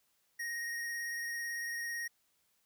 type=tone with vibrato; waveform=square; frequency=1871 Hz; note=A#6; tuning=6 cents sharp; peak=-37 dBFS; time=0.39-2.08 s; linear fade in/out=10 ms; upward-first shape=square; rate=18 Hz; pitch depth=10 cents each way; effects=white hiss -75 dBFS RMS until 2.65 s